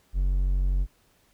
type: tone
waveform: triangle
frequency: 46.25 Hz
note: F#1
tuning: in tune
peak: -19 dBFS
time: 0.13-0.87 s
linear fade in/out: 50 ms
effects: pink hiss -64 dBFS RMS until 1.33 s